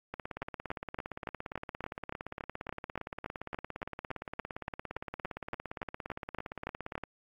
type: two click trains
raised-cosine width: 0.5 ms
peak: -23 / -20 dBFS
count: 121 / 24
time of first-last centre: 0.14-7.037 / 0.42-6.954 s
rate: 17.4 / 3.52 Hz
effects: AAC 48 kbps